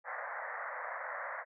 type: band-pass noise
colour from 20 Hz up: white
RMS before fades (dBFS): -41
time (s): 0.04-1.45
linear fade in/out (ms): 50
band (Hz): 510 to 2000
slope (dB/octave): 96
effects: none